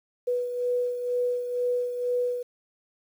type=beating tone pair; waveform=sine; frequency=491.1 / 493.2 Hz; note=B4 / B4; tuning=-10 / -2 cents; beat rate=2.1 Hz; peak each=-25 / -33 dBFS; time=0.27-2.43 s; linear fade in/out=10 ms; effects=9-bit